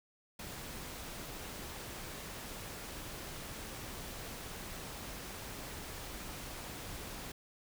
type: noise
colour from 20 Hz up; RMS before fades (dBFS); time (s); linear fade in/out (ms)
pink; -45; 0.39-7.32; 5
effects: none